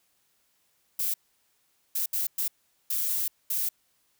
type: noise bursts at uneven times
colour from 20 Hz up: violet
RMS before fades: -28 dBFS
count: 6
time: 0.99-1.14 / 1.95-2.06 / 2.13-2.27 / 2.38-2.48 / 2.9-3.28 / 3.5-3.69 s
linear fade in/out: 5 ms
effects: white hiss -70 dBFS RMS until 4.19 s